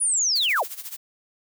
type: linear sweep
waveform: sine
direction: down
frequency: 10000 to 338.9 Hz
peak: -19 dBFS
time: 0-0.64 s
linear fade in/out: 20 ms
type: noise with tremolo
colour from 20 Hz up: blue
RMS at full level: -33 dBFS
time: 0.35-0.97 s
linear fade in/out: 10 ms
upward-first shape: sine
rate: 14 Hz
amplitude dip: 80%
effects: none